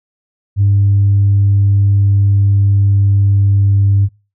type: tone with pitch glide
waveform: sine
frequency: 100.1 to 99.47 Hz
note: G2 to G2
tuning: +37 to +26 cents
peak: -6 dBFS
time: 0.56-4.09 s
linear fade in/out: 50 ms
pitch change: -11 cents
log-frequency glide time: 0.8-3.85 s
effects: noise-tail reverb RT60 0.3 s tail -24 dB re dry + tanh soft clip ceiling -4 dBFS